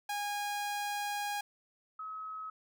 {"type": "tone pair in turn", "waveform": ["sawtooth", "sine"], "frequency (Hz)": [820, 1280.4], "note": ["G#5", "D#6"], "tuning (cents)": [-22, 49], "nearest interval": "minor sixth", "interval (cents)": 771, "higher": "second", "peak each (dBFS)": [-30, -39], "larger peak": "first", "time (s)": [[0.09, 1.41], [1.99, 2.5]], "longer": "first", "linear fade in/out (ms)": 5, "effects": []}